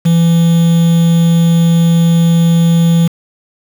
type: tone with quantisation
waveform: triangle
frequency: 167.6 Hz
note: E3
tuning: 29 cents sharp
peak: -4 dBFS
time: 0.05-3.08 s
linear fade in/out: 10 ms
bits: 4
effects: none